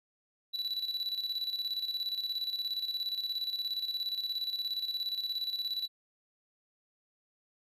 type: tone with tremolo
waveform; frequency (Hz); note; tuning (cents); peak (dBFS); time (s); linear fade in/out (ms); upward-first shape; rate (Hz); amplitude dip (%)
triangle; 3951; B7; 0; -29; 0.53-5.88; 20; square; 17; 60
effects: resampled to 32000 Hz